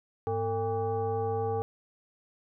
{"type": "tone with frequency modulation", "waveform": "sine", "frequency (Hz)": 452, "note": "A4", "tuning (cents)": 47, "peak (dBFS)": -27, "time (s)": [0.27, 1.62], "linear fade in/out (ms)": 0, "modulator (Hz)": 350, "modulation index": 1.1, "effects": []}